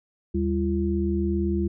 sine tone cluster, 77.5 / 195.1 / 341.6 Hz, D#2 / G3 / F4, -6 / -8 / -38 cents, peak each -26 dBFS, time 0.34-1.68 s, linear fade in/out 10 ms, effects none

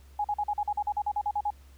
sine tone bursts, 830.6 Hz, G#5, in tune, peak -25 dBFS, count 14, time 0.19-1.505 s, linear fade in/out 5 ms, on 54 ms, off 43 ms, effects added 68 Hz sine -50 dBFS peak until 1.77 s + pink hiss -62 dBFS RMS until 1.77 s

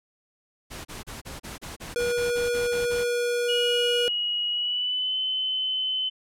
pink noise bursts, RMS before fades -38 dBFS, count 13, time 0.7-3.046 s, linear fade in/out 20 ms, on 150 ms, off 33 ms
square tone, 481.4 Hz, B4, 44 cents flat, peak -24 dBFS, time 1.96-4.08 s, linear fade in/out 0 ms
sine tone with pitch glide, 2900 to 3044 Hz, F#7 to F#7, -35 to +48 cents, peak -24 dBFS, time 3.48-6.1 s, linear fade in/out 20 ms, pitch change +83 cents, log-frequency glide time 4.5-5.16 s
effects low-pass 12000 Hz 12 dB/octave

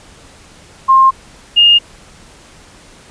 sine tone pair in turn, 1062 / 2835 Hz, C6 / F7, +25 / +25 cents, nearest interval octave + perfect fourth, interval 1700 cents, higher second, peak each -4 dBFS, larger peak neither, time 0.88-1.11 / 1.56-1.79 s, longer neither, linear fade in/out 20 ms, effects pink hiss -41 dBFS RMS until 3.1 s + resampled to 22050 Hz

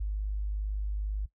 sine tone, 51.1 Hz, G#1, 27 cents flat, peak -29 dBFS, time 0-1.26 s, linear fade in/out 10 ms, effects noise-tail reverb RT60 0.1 s tail -17 dB re dry

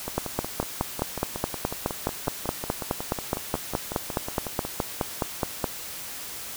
two click trains, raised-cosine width 1 ms, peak -9 / -16 dBFS, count 27 / 26, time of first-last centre 0.18-5.642 / 0.08-4.65 s, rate 4.76 / 5.47 Hz, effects white hiss -37 dBFS RMS until 6.56 s

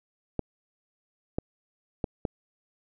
clicks, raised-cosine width 2 ms, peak -14 dBFS, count 4, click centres 0.393 / 1.385 / 2.042 / 2.252 s, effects none

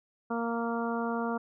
harmonic tone, 232.4 Hz, A#3, 5 cents flat, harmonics 1 / 2 / 3 / 4 / 5 / 6, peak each -32 / -35 / -37 / -38 / -39 / -40 dBFS, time 0.3-1.38 s, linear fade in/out 10 ms, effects none

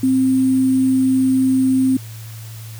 sine tone with sample-and-hold, 261.6 Hz, C4, in tune, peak -12 dBFS, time 0.03-1.97 s, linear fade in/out 5 ms, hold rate 8820 Hz, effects added 111 Hz sine -31 dBFS peak until 2.79 s + white hiss -41 dBFS RMS until 2.79 s

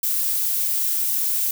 violet noise, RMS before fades -22 dBFS, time 0.03-1.51 s, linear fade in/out 2 ms, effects none

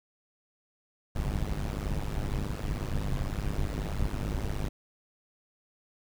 brown noise with amplitude modulation, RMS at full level -27 dBFS, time 1.15-4.69 s, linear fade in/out 10 ms, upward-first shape sine, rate 102 Hz, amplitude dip 100%, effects none

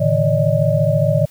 sine tone cluster, 111.7 / 143.8 / 158.4 / 574 / 619 Hz, A2 / D3 / D#3 / D5 / D#5, +27 / -36 / +31 / -40 / -9 cents, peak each -19 dBFS, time 0-1.26 s, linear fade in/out 10 ms, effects white hiss -49 dBFS RMS until 1.3 s

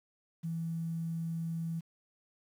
sine tone, 165 Hz, E3, 2 cents sharp, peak -33 dBFS, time 0.43-1.81 s, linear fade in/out 20 ms, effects 10-bit

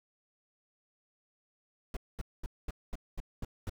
brown noise bursts, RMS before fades -36 dBFS, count 8, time 1.94-3.696 s, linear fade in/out 2 ms, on 27 ms, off 220 ms, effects none

